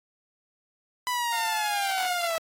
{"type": "linear sweep", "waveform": "sawtooth", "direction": "down", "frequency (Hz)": [1000, 648], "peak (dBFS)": -22, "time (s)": [1.07, 2.38], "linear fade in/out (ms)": 0}
{"type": "tone with vibrato", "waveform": "10% pulse", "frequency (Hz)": 703, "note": "F5", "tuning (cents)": 11, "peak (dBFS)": -25, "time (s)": [1.32, 2.28], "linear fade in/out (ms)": 10, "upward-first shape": "triangle", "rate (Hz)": 12, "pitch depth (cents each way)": 21}
{"effects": ["AAC 48 kbps"]}